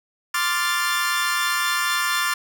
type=chord; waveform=sawtooth; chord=D minor seventh; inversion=third; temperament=equal; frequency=1046.5 / 1174.7 / 1396.9 / 1760 Hz; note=C6 / D6 / F6 / A6; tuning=0 / 0 / 0 / 0 cents; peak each=-24 / -23 / -22 / -21 dBFS; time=0.34-2.34 s; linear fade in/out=5 ms; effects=none